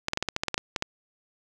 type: clicks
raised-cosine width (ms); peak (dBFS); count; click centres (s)
0.2; -9; 12; 0.084 / 0.134 / 0.174 / 0.226 / 0.287 / 0.364 / 0.435 / 0.483 / 0.543 / 0.579 / 0.762 / 0.824
effects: none